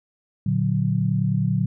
sine chord, Bb augmented, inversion none, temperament equal, 116.54 / 146.83 / 185 Hz, Bb2 / D3 / F#3, 0 / 0 / 0 cents, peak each -23 dBFS, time 0.46-1.66 s, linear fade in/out 5 ms, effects none

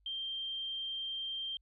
sine tone, 3165 Hz, G7, 16 cents sharp, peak -36 dBFS, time 0.06-1.57 s, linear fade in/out 2 ms, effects added 50 Hz sine -67 dBFS peak until 1.61 s

